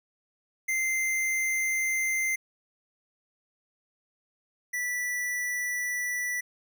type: tone pair in turn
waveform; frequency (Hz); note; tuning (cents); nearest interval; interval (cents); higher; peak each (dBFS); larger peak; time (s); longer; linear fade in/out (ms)
square; 2083 / 1966.1; C7 / B6; -8 / -8; minor second; 100; first; -26 / -29; first; 0.68-2.36 / 4.73-6.41; neither; 10
effects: none